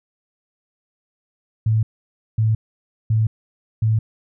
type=tone bursts; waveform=sine; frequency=110.2 Hz; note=A2; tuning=3 cents sharp; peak=-14 dBFS; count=4; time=1.66-3.99 s; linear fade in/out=5 ms; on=170 ms; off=550 ms; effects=none